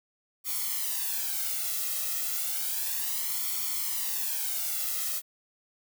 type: noise with flanger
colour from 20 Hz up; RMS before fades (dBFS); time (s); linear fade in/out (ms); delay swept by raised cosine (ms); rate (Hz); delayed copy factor
blue; -31; 0.44-5.22; 50; 0.9 to 1.55; 0.32; +0.8
effects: none